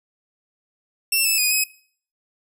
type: tone with pitch steps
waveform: 10% pulse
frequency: 2699 / 2621 / 2477 / 2539 Hz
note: E7 / E7 / D#7 / D#7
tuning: +40 / -11 / -8 / +34 cents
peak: -9 dBFS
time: 1.12-1.64 s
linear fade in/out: 5 ms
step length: 130 ms
effects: noise-tail reverb RT60 0.5 s tail -20 dB re dry